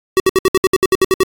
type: tone bursts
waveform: square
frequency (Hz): 378.9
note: F#4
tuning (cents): +41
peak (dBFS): -9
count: 12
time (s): 0.17-1.233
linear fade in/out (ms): 0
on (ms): 29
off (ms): 65
effects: AAC 48 kbps